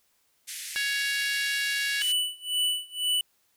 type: band-pass noise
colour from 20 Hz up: white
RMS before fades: -38 dBFS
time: 0.47-2.13 s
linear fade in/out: 20 ms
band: 1700 to 12000 Hz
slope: 48 dB/octave
type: harmonic tone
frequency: 558 Hz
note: C#5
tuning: 11 cents sharp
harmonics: 3 / 4 / 5 / 6 / 7 / 8 / 9 / 10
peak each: -29 / -34 / -33 / -39 / -36 / -38 / -42 / -42 dBFS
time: 0.76-2.02 s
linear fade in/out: 0 ms
type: tone with tremolo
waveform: square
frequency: 2972 Hz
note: F#7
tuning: 7 cents sharp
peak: -23 dBFS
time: 2.01-3.21 s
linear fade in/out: 2 ms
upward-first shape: sine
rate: 2 Hz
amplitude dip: 95%
effects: white hiss -69 dBFS RMS until 3.56 s